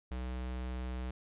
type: tone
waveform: square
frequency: 62.8 Hz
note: B1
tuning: 30 cents sharp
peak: -37 dBFS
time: 0.11-1.11 s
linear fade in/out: 5 ms
effects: resampled to 8000 Hz